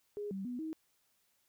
sine tone with pitch steps, 413 / 193.5 / 246.3 / 317.1 Hz, G#4 / G3 / B3 / D#4, -10 / -22 / -5 / +33 cents, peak -37 dBFS, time 0.17-0.73 s, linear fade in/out 0 ms, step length 140 ms, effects white hiss -75 dBFS RMS until 1.48 s

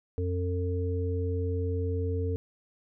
harmonic tone, 90 Hz, F#2, 47 cents flat, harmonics 1 / 3 / 5, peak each -28 / -38 / -33 dBFS, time 0.18-2.36 s, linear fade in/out 0 ms, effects none

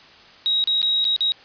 sine tone with dropouts, 3811 Hz, A#7, 38 cents sharp, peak -17 dBFS, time 0.46-1.32 s, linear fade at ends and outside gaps 0 ms, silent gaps 0.64-0.674 / 0.817-0.828 / 1.043-1.051 / 1.163-1.207 s, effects white hiss -47 dBFS RMS until 1.44 s + resampled to 11025 Hz

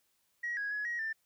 sine tone with pitch steps, 1904 / 1656 / 1686 / 1896 / 1783 Hz, A#6 / G#6 / G#6 / A#6 / A6, +36 / -5 / +26 / +29 / +22 cents, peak -32 dBFS, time 0.43-1.13 s, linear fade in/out 10 ms, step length 140 ms, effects tanh soft clip ceiling -29 dBFS + white hiss -75 dBFS RMS until 1.25 s

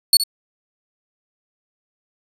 sawtooth tone with echo, 4409 Hz, C#8, 10 cents flat, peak -5 dBFS, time 0.13-0.17 s, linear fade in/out 2 ms, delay 67 ms, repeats 1, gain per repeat -11 dB, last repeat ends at 0.237 s, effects resampled to 32000 Hz

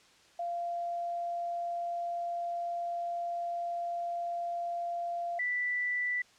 sine tone pair in turn, 691 / 1974.3 Hz, F5 / B6, -19 / -1 cents, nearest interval octave + tritone, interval 1818 cents, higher second, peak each -32 / -29 dBFS, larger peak second, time 0.39-5.39 / 5.39-6.22 s, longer first, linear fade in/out 5 ms, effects white hiss -61 dBFS RMS until 6.38 s + low-pass 6000 Hz 12 dB/octave

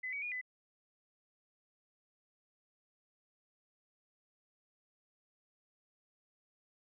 sine tone with pitch steps, 2018 / 2262 / 2441 / 2006 Hz, B6 / C#7 / D#7 / B6, +37 / +34 / -34 / +26 cents, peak -37 dBFS, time 0.03-0.414 s, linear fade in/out 10 ms, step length 96 ms, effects none

